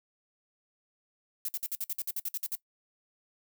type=noise bursts; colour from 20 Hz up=violet; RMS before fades=-33 dBFS; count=13; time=1.45-2.553 s; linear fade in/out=2 ms; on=35 ms; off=54 ms; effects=noise-tail reverb RT60 0.1 s tail -19 dB re dry